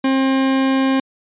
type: tone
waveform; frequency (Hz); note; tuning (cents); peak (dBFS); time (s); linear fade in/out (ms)
40% pulse; 266.6; C4; +33; -13; 0.04-1; 5
effects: resampled to 8000 Hz